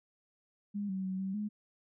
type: tone with pitch steps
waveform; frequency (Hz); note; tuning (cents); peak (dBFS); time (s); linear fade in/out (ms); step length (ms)
sine; 203.8 / 190.1 / 188.1 / 191.9 / 209.6; G#3 / F#3 / F#3 / G3 / G#3; -32 / +47 / +29 / -37 / +16; -33; 0.74-1.49; 20; 150
effects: none